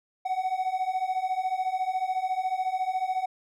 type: beating tone pair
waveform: triangle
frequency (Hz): 740 / 754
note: F#5 / F#5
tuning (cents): 0 / +32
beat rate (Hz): 14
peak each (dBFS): -28 / -26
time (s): 0.25-3.26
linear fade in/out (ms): 10
effects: none